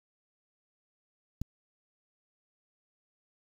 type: click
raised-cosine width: 5 ms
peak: -21 dBFS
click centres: 1.416 s
effects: 8-bit